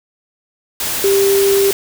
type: tone in noise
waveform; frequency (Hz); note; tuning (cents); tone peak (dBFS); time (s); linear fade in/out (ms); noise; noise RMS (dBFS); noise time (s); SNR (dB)
sine; 394.8; G4; +12; -10; 1.04-1.71; 2; white; -20; 0.8-1.73; +7
effects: none